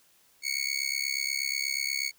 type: tone with amplitude modulation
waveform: 20% pulse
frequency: 2217 Hz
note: C#7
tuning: in tune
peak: -19 dBFS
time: 0.42-2.12 s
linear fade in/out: 50 ms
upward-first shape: sine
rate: 68.3 Hz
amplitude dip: 95%
effects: white hiss -63 dBFS RMS until 2.18 s